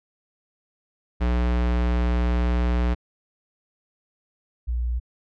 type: tone pair in turn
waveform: square / sine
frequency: 60.2 / 59.82 Hz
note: B1 / A#1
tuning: -44 / +45 cents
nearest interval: unison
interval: 11 cents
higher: first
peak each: -20 / -22 dBFS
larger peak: first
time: 1.2-2.95 / 4.67-5 s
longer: first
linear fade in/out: 20 ms
effects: low-pass 3000 Hz 12 dB/octave